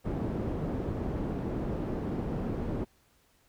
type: low-pass noise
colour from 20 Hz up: white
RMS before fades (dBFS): -33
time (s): 0.04-2.85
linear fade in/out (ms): 20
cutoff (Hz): 310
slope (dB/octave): 12
effects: pink hiss -67 dBFS RMS until 3.48 s